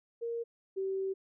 sine tone pair in turn, 466.2 / 384.8 Hz, A#4 / G4, 0 / -32 cents, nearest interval minor third, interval 332 cents, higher first, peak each -33 / -31 dBFS, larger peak second, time 0.21-0.44 / 0.76-1.14 s, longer second, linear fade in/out 20 ms, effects none

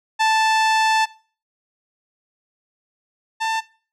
sawtooth tone pair in turn, 880 / 890.7 Hz, A5 / A5, 0 / +21 cents, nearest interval unison, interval 21 cents, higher second, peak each -11 / -16 dBFS, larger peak first, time 0.19-1.06 / 3.4-3.61 s, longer first, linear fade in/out 20 ms, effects noise-tail reverb RT60 0.4 s tail -20 dB re dry + low-pass 6000 Hz 12 dB/octave

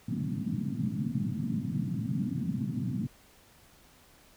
white band-pass noise, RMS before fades -32 dBFS, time 0.08-3.07 s, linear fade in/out 5 ms, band 110 to 250 Hz, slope 48 dB/octave, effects pink hiss -59 dBFS RMS until 4.36 s

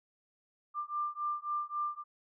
sine beating tone pair, 1188 / 1191.7 Hz, D6 / D6, +20 / +25 cents, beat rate 3.7 Hz, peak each -36 / -36 dBFS, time 0.74-2.04 s, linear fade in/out 50 ms, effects none

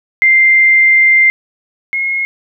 sine tone pair in turn, 2093 / 2159 Hz, C7 / C#7, 0 / -46 cents, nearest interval minor second, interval 54 cents, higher second, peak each -5 / -13 dBFS, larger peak first, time 0.22-1.3 / 1.93-2.25 s, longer first, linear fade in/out 0 ms, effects none

